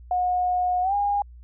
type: tone with pitch glide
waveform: sine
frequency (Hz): 724 to 812.7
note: F#5 to G#5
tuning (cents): -38 to -38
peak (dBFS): -20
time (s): 0.11-1.22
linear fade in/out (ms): 2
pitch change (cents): +200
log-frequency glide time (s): 0.82-0.94
effects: added 60 Hz sine -42 dBFS peak until 1.43 s